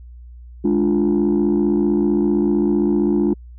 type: chord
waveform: sine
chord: D diminished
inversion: second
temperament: equal with one note detuned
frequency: 208.9 / 293.7 / 349.2 Hz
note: Ab3 / D4 / F4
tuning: +10 / 0 / 0 cents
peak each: -17 dBFS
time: 0.64-3.34 s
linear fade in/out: 10 ms
effects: tanh soft clip ceiling -10 dBFS + added 60 Hz sine -36 dBFS peak until 3.58 s